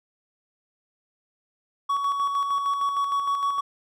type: tone with tremolo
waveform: triangle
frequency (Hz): 1123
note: C#6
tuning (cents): +22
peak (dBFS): -19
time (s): 1.89-3.61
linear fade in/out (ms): 10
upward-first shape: square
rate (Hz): 6.5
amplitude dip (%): 40
effects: none